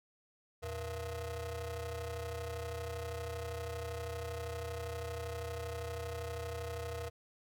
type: ring-modulated tone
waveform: 30% pulse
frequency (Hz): 196.2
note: G3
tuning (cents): +2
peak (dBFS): -33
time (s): 0.62-7.1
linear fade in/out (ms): 20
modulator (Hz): 278
effects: none